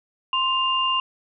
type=tone pair together; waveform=sine; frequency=1046.5 / 2801 Hz; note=C6 / F7; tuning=0 / +4 cents; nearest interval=octave + perfect fourth; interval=1704 cents; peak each=-22 dBFS; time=0.33-1 s; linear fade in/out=2 ms; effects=none